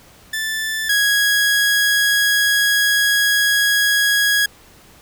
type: tone pair in turn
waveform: sawtooth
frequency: 1760 / 1658 Hz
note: A6 / G#6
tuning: 0 / -3 cents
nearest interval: minor second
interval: 103 cents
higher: first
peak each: -17 / -10 dBFS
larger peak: second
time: 0.33-0.89 / 0.89-4.46 s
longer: second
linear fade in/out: 5 ms
effects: pink hiss -47 dBFS RMS until 5.01 s